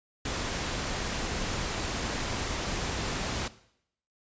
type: noise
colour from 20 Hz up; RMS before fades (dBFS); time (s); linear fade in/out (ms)
pink; -32; 0.25-3.48; 5
effects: noise-tail reverb RT60 0.7 s tail -17 dB re dry + resampled to 16000 Hz

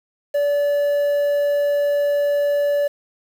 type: tone with quantisation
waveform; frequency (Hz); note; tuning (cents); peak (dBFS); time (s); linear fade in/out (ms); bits
triangle; 577; D5; -31; -14; 0.34-2.88; 10; 7
effects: none

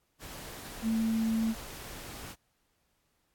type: tone in noise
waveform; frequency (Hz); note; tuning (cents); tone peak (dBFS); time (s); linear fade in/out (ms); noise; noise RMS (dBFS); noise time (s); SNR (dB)
sine; 223.7; A3; +29; -26; 0.82-1.55; 50; pink; -44; 0.19-2.36; +15
effects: pink hiss -75 dBFS RMS until 3.34 s + AAC 64 kbps

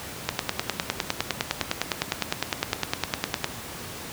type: click train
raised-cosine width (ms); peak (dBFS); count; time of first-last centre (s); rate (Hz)
0.2; -5; 32; 0.29-3.444; 9.83
effects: pink hiss -37 dBFS RMS until 4.12 s + high-pass 80 Hz 12 dB/octave

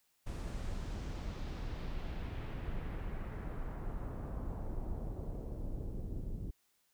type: noise with low-pass filter sweep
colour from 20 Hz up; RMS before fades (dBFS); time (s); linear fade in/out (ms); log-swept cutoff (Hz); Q
brown; -40; 0.26-6.51; 10; 10000 to 310; 1.2
effects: white hiss -75 dBFS RMS until 6.93 s

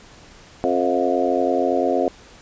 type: harmonic tone with a mistuned harmonic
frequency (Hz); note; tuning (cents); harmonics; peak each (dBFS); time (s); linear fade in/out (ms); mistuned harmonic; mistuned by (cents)
89; F2; +33; 3 / 4 / 5 / 6 / 7 / 8; -24 / -24 / -24 / -24 / -24 / -24; 0.64-2.08; 0; 7; +46
effects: pink hiss -46 dBFS RMS until 2.41 s + resampled to 16000 Hz

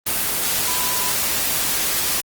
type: tone in noise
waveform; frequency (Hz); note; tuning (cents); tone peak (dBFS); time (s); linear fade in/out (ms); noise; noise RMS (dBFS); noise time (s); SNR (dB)
sine; 998; B5; +18; -29; 0.67-1.12; 10; white; -21; 0.06-2.21; -11
effects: Opus 24 kbps

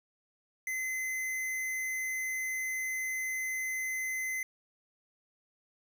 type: tone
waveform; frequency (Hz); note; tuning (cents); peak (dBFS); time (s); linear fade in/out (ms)
square; 2048; C7; -38; -33; 0.67-4.43; 2
effects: none

